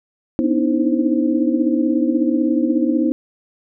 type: tone cluster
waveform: sine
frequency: 247.7 / 289.2 / 303.9 / 320.3 / 523 Hz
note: B3 / D4 / D#4 / E4 / C5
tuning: +5 / -27 / -41 / -50 / -1 cents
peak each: -19 / -23 / -21 / -19 / -27 dBFS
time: 0.39-3.12 s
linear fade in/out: 0 ms
effects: none